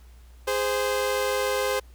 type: tone pair together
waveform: sawtooth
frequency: 411.9 / 519 Hz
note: G#4 / C5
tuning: -14 / -14 cents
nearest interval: major third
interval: 400 cents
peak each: -24 / -21 dBFS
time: 0.47-1.8 s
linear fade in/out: 10 ms
effects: added 60 Hz sine -46 dBFS peak until 1.94 s + pink hiss -60 dBFS RMS until 1.94 s